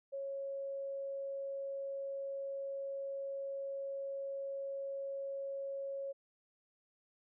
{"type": "tone", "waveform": "sine", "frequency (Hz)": 550, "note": "C#5", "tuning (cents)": -14, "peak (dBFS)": -38, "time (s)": [0.12, 6.13], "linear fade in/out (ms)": 20, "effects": []}